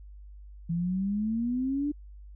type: exponential sweep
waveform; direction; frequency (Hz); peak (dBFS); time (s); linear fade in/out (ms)
sine; up; 164.81 to 297.6; -26; 0.69-1.92; 10
effects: added 50 Hz sine -44 dBFS peak until 2.35 s